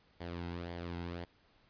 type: tone with flanger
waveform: sawtooth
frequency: 86.3 Hz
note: F2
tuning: 20 cents flat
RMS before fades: -42 dBFS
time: 0.2-1.25 s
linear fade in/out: 10 ms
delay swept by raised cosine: 0.75 to 1.74 ms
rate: 1.9 Hz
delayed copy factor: -0.55
effects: pink hiss -68 dBFS RMS until 1.69 s + resampled to 11025 Hz